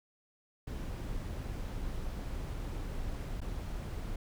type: noise with dropouts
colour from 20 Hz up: brown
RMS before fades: -38 dBFS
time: 0.67-4.16 s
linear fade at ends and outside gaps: 5 ms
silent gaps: 3.405-3.415 s
effects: none